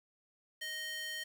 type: tone with high-pass filter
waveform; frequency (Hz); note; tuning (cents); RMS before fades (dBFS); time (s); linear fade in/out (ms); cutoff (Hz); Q
square; 622.3; D#5; 0; -41; 0.61-1.24; 10; 2300; 2.7
effects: 10-bit